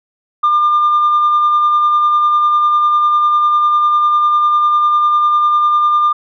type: tone with tremolo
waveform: sine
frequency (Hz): 1200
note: D6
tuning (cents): +37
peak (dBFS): -6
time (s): 0.43-6.13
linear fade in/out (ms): 10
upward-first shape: sine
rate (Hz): 10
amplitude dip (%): 30
effects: tanh soft clip ceiling -6 dBFS